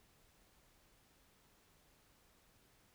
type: silence
effects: pink hiss -70 dBFS RMS until 2.94 s